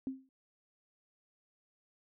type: tone with exponential decay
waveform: sine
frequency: 264.4 Hz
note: C4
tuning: 18 cents sharp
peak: -31 dBFS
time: 0.07-0.29 s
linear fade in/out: 1 ms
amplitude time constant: 46 ms
effects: none